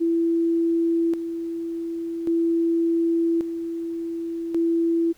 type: tone with tremolo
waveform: sine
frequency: 333.7 Hz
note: E4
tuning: 21 cents sharp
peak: -18 dBFS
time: 0-5.13 s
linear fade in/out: 20 ms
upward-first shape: square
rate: 0.44 Hz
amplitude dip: 60%
effects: pink hiss -57 dBFS RMS until 5.17 s